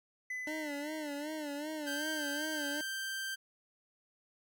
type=tone with exponential decay; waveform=triangle; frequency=2009 Hz; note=B6; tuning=29 cents sharp; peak=-34 dBFS; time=0.3-2.14 s; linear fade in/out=5 ms; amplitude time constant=400 ms
type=tone with vibrato; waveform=25% pulse; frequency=298.7 Hz; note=D4; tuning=29 cents sharp; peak=-34 dBFS; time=0.47-2.81 s; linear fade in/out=2 ms; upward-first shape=sine; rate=2.6 Hz; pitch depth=86 cents each way
type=tone; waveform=sawtooth; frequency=1568 Hz; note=G6; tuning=in tune; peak=-33 dBFS; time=1.86-3.36 s; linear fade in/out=20 ms
effects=none